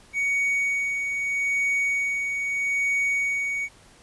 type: tone with tremolo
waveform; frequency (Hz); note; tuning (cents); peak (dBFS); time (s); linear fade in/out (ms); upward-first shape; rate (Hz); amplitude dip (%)
triangle; 2240; C#7; +18; -19; 0.13-3.69; 50; sine; 0.79; 40
effects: pink hiss -53 dBFS RMS until 4.02 s + resampled to 24000 Hz